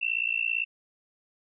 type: tone with amplitude modulation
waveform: sine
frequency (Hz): 2695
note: E7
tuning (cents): +38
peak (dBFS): -21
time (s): 0.01-0.65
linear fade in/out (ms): 20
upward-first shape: sine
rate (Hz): 57.8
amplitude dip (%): 100
effects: none